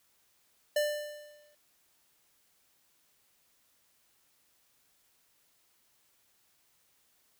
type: tone with exponential decay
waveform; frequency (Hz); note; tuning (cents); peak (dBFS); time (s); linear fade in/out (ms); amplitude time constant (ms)
square; 594; D5; +20; -25; 0.76-1.55; 5; 170
effects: white hiss -70 dBFS RMS until 7.39 s